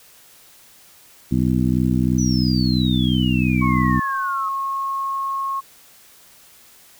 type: harmonic tone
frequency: 63 Hz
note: B1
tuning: 35 cents sharp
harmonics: 1 / 2 / 3 / 4 / 5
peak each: -25 / -21 / -20 / -21 / -26 dBFS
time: 1.31-4 s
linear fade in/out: 10 ms
type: exponential sweep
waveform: sine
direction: down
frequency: 6030 to 1256 Hz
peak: -26 dBFS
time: 2.18-4.49 s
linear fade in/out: 5 ms
type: tone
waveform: sine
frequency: 1088 Hz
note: C#6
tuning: 33 cents flat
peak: -21 dBFS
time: 3.61-5.61 s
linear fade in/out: 20 ms
effects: white hiss -49 dBFS RMS until 6.99 s